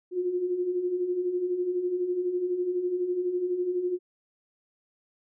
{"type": "beating tone pair", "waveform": "sine", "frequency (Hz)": [349.2, 361.2], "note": ["F4", "F#4"], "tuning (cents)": [0, -42], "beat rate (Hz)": 12, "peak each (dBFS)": [-34, -26], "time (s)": [0.11, 3.99], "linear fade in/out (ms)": 50, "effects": []}